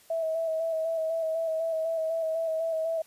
sine tone with vibrato, 648 Hz, E5, 30 cents flat, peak -26 dBFS, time 0.1-3.02 s, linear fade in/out 5 ms, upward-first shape square, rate 4 Hz, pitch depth 24 cents each way, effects white hiss -58 dBFS RMS until 3.06 s + resampled to 32000 Hz

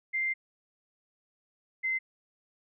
sine tone pair in turn, 2093 / 2067 Hz, C7 / C7, 0 / -22 cents, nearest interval unison, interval 22 cents, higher first, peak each -27 dBFS, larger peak neither, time 0.13-0.34 / 1.83-1.99 s, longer first, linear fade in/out 20 ms, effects none

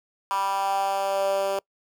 10% pulse tone with high-pass filter sweep, 196 Hz, G3, in tune, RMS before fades -25 dBFS, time 0.31-1.59 s, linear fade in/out 0 ms, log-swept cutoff 1000 to 490 Hz, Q 5.1, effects noise-tail reverb RT60 0.1 s tail -26 dB re dry

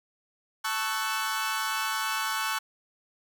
sawtooth chord, F# minor seventh, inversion first, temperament equal with one note detuned, 880 / 1108.7 / 1318.5 / 1501.5 Hz, A5 / C#6 / E6 / F#6, 0 / 0 / 0 / +25 cents, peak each -30 / -29 / -31 / -29 dBFS, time 0.64-2.59 s, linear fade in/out 10 ms, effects none

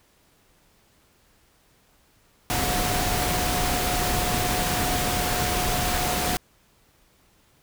sine tone in noise, 722 Hz, F#5, 43 cents flat, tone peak -29 dBFS, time 2.5-6.37 s, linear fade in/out 0 ms, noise pink, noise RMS -25 dBFS, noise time 2.5-6.37 s, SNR -7 dB, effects pink hiss -61 dBFS RMS until 7.62 s

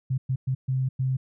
sine tone bursts at uneven times, 130.81 Hz, C3, in tune, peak -22 dBFS, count 5, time 0.1-0.18 / 0.29-0.36 / 0.47-0.55 / 0.68-0.89 / 0.99-1.17 s, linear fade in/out 10 ms, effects none

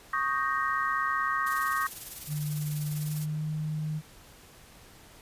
sine chord, Eb dominant seventh, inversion third, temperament equal, 1108.7 / 1244.5 / 1568 / 1864.7 Hz, Db6 / Eb6 / G6 / Bb6, 0 / 0 / 0 / 0 cents, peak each -30 / -31 / -34 / -32 dBFS, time 0.13-1.87 s, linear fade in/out 5 ms
blue noise with tremolo, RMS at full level -38 dBFS, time 1.46-3.26 s, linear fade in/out 10 ms, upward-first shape sine, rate 20 Hz, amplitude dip 55%
sine tone with pitch glide, 149.6 to 154.16 Hz, D3 to D#3, +32 to -16 cents, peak -29 dBFS, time 2.27-4.02 s, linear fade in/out 50 ms, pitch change +52 cents, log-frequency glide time 2.88-3.46 s
effects pink hiss -53 dBFS RMS until 5.21 s + resampled to 32000 Hz

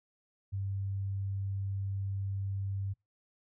sine tone, 98 Hz, G2, in tune, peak -32 dBFS, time 0.52-2.94 s, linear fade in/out 20 ms, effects noise-tail reverb RT60 0.2 s tail -26 dB re dry

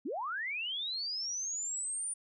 sine linear sweep, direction up, 216.3 to 9380 Hz, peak -34 dBFS, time 0.05-2.14 s, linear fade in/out 10 ms, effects none

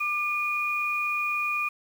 sine tone pair together, 1193 / 2443 Hz, D6 / D#7, +27 / -32 cents, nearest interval octave, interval 1241 cents, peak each -30 / -26 dBFS, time 0-1.69 s, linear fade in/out 10 ms, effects 8-bit

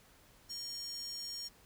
square tone with high-pass filter, 616 Hz, D#5, 17 cents flat, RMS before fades -43 dBFS, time 0.49-1.49 s, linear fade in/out 20 ms, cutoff 5600 Hz, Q 7.6, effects pink hiss -63 dBFS RMS until 1.65 s

